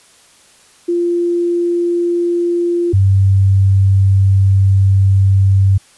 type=tone pair in turn; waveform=sine; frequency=346.2 / 97.15 Hz; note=F4 / G2; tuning=-15 / -15 cents; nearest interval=octave + minor seventh; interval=2200 cents; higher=first; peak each=-12 / -7 dBFS; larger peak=second; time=0.88-2.93 / 2.93-5.78 s; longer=second; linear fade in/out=10 ms; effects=white hiss -47 dBFS RMS until 5.97 s + resampled to 24000 Hz